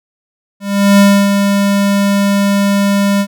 square tone with ADSR envelope, 200 Hz, G3, 35 cents sharp, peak -4 dBFS, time 0.6-3.27 s, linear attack 390 ms, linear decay 290 ms, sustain -6 dB, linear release 66 ms, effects none

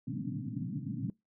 pink band-pass noise, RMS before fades -37 dBFS, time 0.07-1.1 s, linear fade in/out 2 ms, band 110 to 290 Hz, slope 96 dB/octave, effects noise-tail reverb RT60 0.2 s tail -24 dB re dry

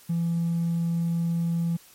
sine tone with hard clipping, 168.5 Hz, E3, 38 cents sharp, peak -23 dBFS, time 0.09-1.77 s, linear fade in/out 10 ms, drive 1 dB, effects white hiss -53 dBFS RMS until 1.94 s + MP3 64 kbps

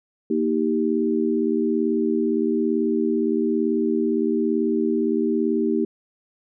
sine chord, Eb major, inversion second, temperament equal with one note detuned, 233.1 / 314.2 / 392 Hz, Bb3 / Eb4 / G4, 0 / +17 / 0 cents, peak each -23 dBFS, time 0.3-5.85 s, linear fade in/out 5 ms, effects none

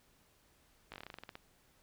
slowing click train, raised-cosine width 0.3 ms, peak -30 dBFS, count 13, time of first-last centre 0.92-1.354 s, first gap 18 ms, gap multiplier 1.12, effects pink hiss -69 dBFS RMS until 1.82 s

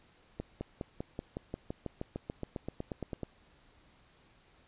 accelerating click train, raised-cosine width 2 ms, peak -23 dBFS, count 20, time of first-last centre 0.4-3.233 s, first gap 210 ms, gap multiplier 0.96, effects pink hiss -64 dBFS RMS until 4.67 s + resampled to 8000 Hz

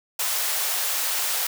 white high-pass noise, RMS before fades -25 dBFS, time 0.19-1.47 s, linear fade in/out 5 ms, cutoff 530 Hz, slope 24 dB/octave, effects none

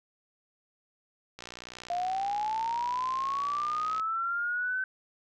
click train, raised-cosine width 0.2 ms, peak -25 dBFS, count 159, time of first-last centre 1.39-3.997 s, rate 60.6 Hz
sine linear sweep, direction up, 693 to 1535 Hz, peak -28 dBFS, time 1.9-4.84 s, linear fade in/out 2 ms
effects none

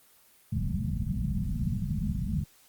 white low-pass noise, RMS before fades -30 dBFS, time 0.52-2.44 s, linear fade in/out 5 ms, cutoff 220 Hz, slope 96 dB/octave, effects white hiss -60 dBFS RMS until 2.68 s + Opus 24 kbps

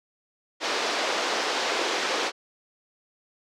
pink band-pass noise, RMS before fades -27 dBFS, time 0.6-2.32 s, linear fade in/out 50 ms, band 360 to 5800 Hz, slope 24 dB/octave, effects none

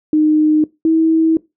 sine tone pair in turn, 307 / 322.5 Hz, D#4 / E4, -23 / -38 cents, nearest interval minor second, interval 85 cents, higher second, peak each -9 dBFS, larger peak neither, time 0.13-0.64 / 0.85-1.37 s, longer second, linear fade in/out 2 ms, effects noise-tail reverb RT60 0.2 s tail -20 dB re dry

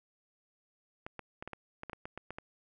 clicks, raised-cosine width 0.5 ms, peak -26 dBFS, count 12, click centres 1.065 / 1.193 / 1.425 / 1.476 / 1.533 / 1.834 / 1.897 / 1.932 / 2.055 / 2.176 / 2.306 / 2.385 s, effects none

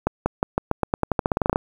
accelerating click train, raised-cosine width 1 ms, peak -5 dBFS, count 18, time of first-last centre 0.07-1.559 s, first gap 190 ms, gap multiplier 0.89, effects 7-bit

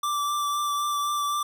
square tone with vibrato, 1170 Hz, D6, 7 cents flat, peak -25 dBFS, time 0.03-1.43 s, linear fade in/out 5 ms, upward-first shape triangle, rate 3.9 Hz, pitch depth 19 cents each way, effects none

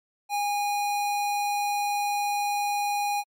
square tone, 819 Hz, G#5, 24 cents flat, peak -25 dBFS, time 0.29-3.24 s, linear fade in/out 50 ms, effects MP3 64 kbps

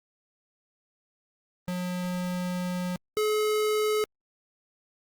square tone pair in turn, 180 / 426.9 Hz, F#3 / G#4, -47 / +48 cents, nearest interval octave + minor third, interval 1495 cents, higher second, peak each -29 / -24 dBFS, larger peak second, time 1.68-2.96 / 3.17-4.04 s, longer first, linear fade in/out 0 ms, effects Opus 32 kbps

